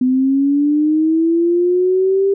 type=linear sweep; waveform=sine; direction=up; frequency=251.5 to 397 Hz; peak=-11 dBFS; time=0.01-2.34 s; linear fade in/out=5 ms; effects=none